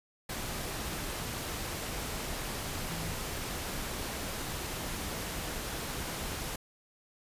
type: tone in noise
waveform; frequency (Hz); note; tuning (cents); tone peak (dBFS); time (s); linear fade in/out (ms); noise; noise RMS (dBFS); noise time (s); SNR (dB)
sine; 164.81; E3; 0; -39; 2.89-3.13; 5; pink; -37; 0.29-6.56; -5
effects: resampled to 32000 Hz